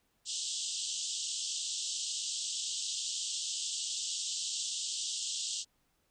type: band-pass noise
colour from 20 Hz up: white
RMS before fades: -37 dBFS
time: 0.25-5.65 s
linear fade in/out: 50 ms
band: 2900 to 8200 Hz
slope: 96 dB/octave
effects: pink hiss -75 dBFS RMS until 6.1 s